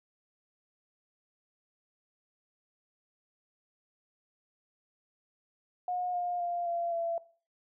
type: tone with pitch steps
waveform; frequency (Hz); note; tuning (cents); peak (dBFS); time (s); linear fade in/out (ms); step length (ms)
sine; 721 / 709 / 697.2 / 685.7 / 674.3; F#5 / F5 / F5 / F5 / E5; -45 / +26 / -3 / -32 / +39; -30; 5.88-7.18; 2; 260
effects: noise-tail reverb RT60 0.4 s tail -18 dB re dry